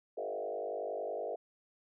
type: tone with frequency modulation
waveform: sine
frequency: 554.4 Hz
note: C#5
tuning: in tune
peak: -35 dBFS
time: 0.17-1.36 s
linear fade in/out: 10 ms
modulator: 50.7 Hz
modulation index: 3
effects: none